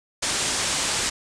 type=low-pass noise; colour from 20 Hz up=white; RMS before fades=-25 dBFS; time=0.22-1.1 s; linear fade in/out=10 ms; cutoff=9000 Hz; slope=48 dB/octave; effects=none